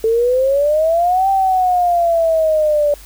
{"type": "exponential two-way sweep", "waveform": "sine", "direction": "up then down", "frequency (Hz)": [440.6, 784, 579], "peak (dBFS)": -11, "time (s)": [0.04, 2.94], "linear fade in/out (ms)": 2, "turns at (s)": 1.29, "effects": ["added 50 Hz sine -38 dBFS peak until 3.05 s", "white hiss -42 dBFS RMS until 3.05 s"]}